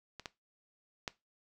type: clicks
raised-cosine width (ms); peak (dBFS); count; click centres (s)
0.2; -27 / -22 / -18; 3; 0.197 / 0.258 / 1.078
effects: noise-tail reverb RT60 0.2 s tail -18 dB re dry